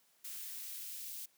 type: noise with high-pass filter sweep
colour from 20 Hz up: blue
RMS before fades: -45 dBFS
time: 0.24-1.26 s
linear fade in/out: 10 ms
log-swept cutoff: 1400 to 2900 Hz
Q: 0.84
effects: white hiss -71 dBFS RMS until 1.37 s + high-pass 150 Hz 12 dB/octave